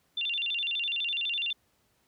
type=tone with vibrato; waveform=sine; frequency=3136 Hz; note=G7; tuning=in tune; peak=-28 dBFS; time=0.17-1.53 s; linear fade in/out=5 ms; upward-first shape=square; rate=12 Hz; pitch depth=210 cents each way; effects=pink hiss -70 dBFS RMS until 2.07 s + high-pass 60 Hz 12 dB/octave